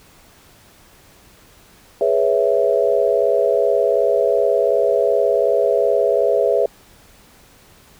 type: chord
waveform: sine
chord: C# minor seventh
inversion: second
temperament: equal with one note detuned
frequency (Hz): 415.3 / 493.9 / 556.6 / 659.3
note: G#4 / B4 / C#5 / E5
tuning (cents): 0 / 0 / +7 / 0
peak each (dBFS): -19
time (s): 2.01-6.66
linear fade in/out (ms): 2
effects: pink hiss -49 dBFS RMS until 7.99 s